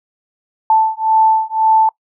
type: beating tone pair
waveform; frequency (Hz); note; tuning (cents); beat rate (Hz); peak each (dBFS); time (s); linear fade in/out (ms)
sine; 880 / 881.9; A5 / A5; 0 / +4; 1.9; -13; 0.7-1.89; 2
effects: noise-tail reverb RT60 0.1 s tail -23 dB re dry